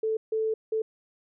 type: tone bursts at uneven times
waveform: sine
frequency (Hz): 440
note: A4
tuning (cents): 0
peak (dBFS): -24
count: 3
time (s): 0.03-0.17 / 0.32-0.54 / 0.72-0.82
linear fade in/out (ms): 5
effects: none